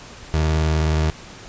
30% pulse tone with vibrato, 78 Hz, D#2, 5 cents sharp, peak -14 dBFS, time 0.34-1.1 s, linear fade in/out 0 ms, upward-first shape triangle, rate 19 Hz, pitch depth 44 cents each way, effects pink hiss -40 dBFS RMS until 1.48 s + resampled to 16000 Hz

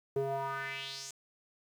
square tone with band-pass filter sweep, 136.3 Hz, C#3, 29 cents flat, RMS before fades -37 dBFS, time 0.16-1.11 s, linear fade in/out 2 ms, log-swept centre 400 to 7300 Hz, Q 3.6, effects 10-bit

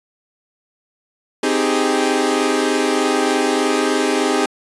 sawtooth chord, Ab major seventh, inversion first, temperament equal, 261.6 / 311.1 / 392 / 415.3 Hz, C4 / Eb4 / G4 / Ab4, 0 / 0 / 0 / 0 cents, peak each -17 dBFS, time 1.43-4.46 s, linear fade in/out 5 ms, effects resampled to 24000 Hz

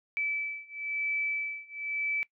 sine beating tone pair, 2309 / 2310 Hz, D7 / D7, -30 / -29 cents, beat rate 1 Hz, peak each -34 / -33 dBFS, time 0.17-2.23 s, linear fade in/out 0 ms, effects noise-tail reverb RT60 0.1 s tail -20 dB re dry

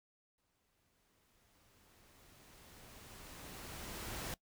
pink noise with exponential growth, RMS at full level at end -42 dBFS, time 0.38-4.34 s, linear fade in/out 1 ms, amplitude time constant 860 ms, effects noise-tail reverb RT60 0.1 s tail -21 dB re dry

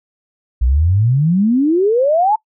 sine exponential sweep, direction up, 57.1 to 893 Hz, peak -10 dBFS, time 0.61-2.36 s, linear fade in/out 10 ms, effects noise-tail reverb RT60 0.1 s tail -23 dB re dry

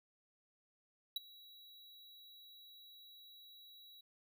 square tone with ADSR envelope, 3892 Hz, B7, 26 cents flat, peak -34 dBFS, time 1.16-4.01 s, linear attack 4 ms, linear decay 19 ms, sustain -23 dB, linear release 6 ms, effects none

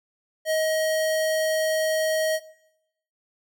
square tone, 631 Hz, D#5, 24 cents sharp, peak -22 dBFS, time 0.45-2.4 s, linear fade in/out 50 ms, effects noise-tail reverb RT60 0.8 s tail -18 dB re dry

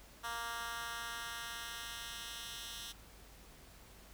10% pulse tone with high-pass filter sweep, 233.1 Hz, A#3, in tune, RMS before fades -44 dBFS, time 0.23-2.93 s, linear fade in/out 20 ms, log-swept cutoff 1100 to 3200 Hz, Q 1.2, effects added 50 Hz sine -59 dBFS peak until 4.13 s + pink hiss -59 dBFS RMS until 4.13 s

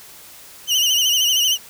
30% pulse tone with vibrato, 2960 Hz, F#7, in tune, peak -12 dBFS, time 0.67-1.58 s, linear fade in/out 50 ms, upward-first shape sine, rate 13 Hz, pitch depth 80 cents each way, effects white hiss -42 dBFS RMS until 1.69 s

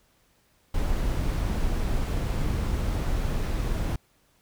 brown noise, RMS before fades -26 dBFS, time 0.74-3.96 s, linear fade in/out 5 ms, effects pink hiss -65 dBFS RMS until 4.41 s

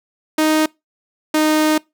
sawtooth tone pair in turn, 311.1 / 308.8 Hz, D#4 / D#4, 0 / -13 cents, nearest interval unison, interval 13 cents, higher first, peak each -9 dBFS, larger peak neither, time 0.38-0.66 / 1.34-1.78 s, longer second, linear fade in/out 5 ms, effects noise-tail reverb RT60 0.2 s tail -24 dB re dry

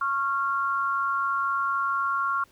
sine tone pair together, 1099 / 1385.6 Hz, C#6 / F6, -15 / -14 cents, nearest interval major third, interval 401 cents, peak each -26 dBFS, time 0.01-2.44 s, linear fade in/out 5 ms, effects pink hiss -60 dBFS RMS until 2.51 s

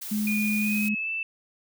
blue noise, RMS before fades -36 dBFS, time 0.01-0.89 s, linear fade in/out 10 ms
sine tone, 211.2 Hz, G#3, 29 cents sharp, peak -24 dBFS, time 0.11-0.95 s, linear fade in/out 10 ms
sine tone with pitch glide, 2444 to 2650 Hz, D#7 to E7, -32 to +9 cents, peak -27 dBFS, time 0.27-1.23 s, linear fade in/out 2 ms, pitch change +141 cents, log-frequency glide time 0.58-1.1 s
effects none

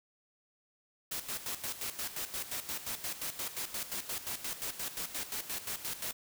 white noise with tremolo, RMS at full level -37 dBFS, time 1.11-6.13 s, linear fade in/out 10 ms, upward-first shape square, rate 5.7 Hz, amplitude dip 70%, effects none

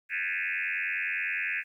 sine tone with frequency modulation, 2093 Hz, C7, in tune, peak -28 dBFS, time 0.09-1.64 s, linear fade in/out 50 ms, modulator 89.8 Hz, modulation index 5.7, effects 11-bit

